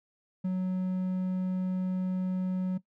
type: tone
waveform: triangle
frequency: 185 Hz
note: F#3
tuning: in tune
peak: -25 dBFS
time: 0.44-2.78 s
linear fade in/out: 10 ms
effects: noise-tail reverb RT60 0.1 s tail -17 dB re dry